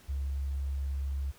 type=tone; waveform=sine; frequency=68.8 Hz; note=C#2; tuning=12 cents flat; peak=-30 dBFS; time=0.08-1.32 s; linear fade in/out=20 ms; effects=pink hiss -58 dBFS RMS until 1.38 s